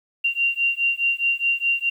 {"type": "beating tone pair", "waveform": "sine", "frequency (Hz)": [2765, 2769.8], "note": ["F7", "F7"], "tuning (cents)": [-18, -15], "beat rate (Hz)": 4.8, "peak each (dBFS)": [-22, -22], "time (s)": [0.24, 1.9], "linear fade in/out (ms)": 10, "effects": ["9-bit"]}